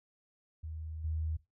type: tone with level steps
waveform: sine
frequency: 79.1 Hz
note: D#2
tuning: 29 cents sharp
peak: -39 / -32 dBFS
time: 0.63-1.37 s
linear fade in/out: 10 ms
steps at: 1.04 s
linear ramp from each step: 5 ms
effects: noise-tail reverb RT60 0.2 s tail -17 dB re dry